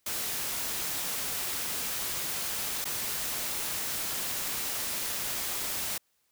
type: noise with dropouts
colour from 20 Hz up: white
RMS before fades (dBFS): -33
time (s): 0.06-5.98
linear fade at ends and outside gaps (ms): 5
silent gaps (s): 2.844-2.853
effects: white hiss -73 dBFS RMS until 6.31 s